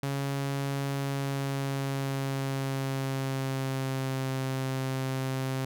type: tone with pitch glide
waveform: sawtooth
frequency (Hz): 138.59 to 132.33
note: C#3 to C3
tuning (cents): 0 to +20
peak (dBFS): -25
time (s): 0.03-5.65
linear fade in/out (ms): 2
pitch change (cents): -80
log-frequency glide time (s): 0.92-4.44
effects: none